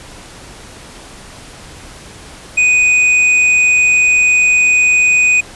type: tone with hard clipping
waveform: sine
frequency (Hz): 2487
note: D#7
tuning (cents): -1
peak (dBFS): -9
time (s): 2.57-5.41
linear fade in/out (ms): 10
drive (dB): 6
effects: pink hiss -35 dBFS RMS until 5.55 s + resampled to 24000 Hz